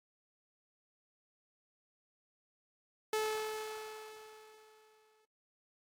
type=tone with exponential decay; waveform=sawtooth; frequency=433.1 Hz; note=A4; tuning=27 cents flat; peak=-27 dBFS; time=3.13-5.25 s; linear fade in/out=2 ms; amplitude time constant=460 ms; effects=AAC 48 kbps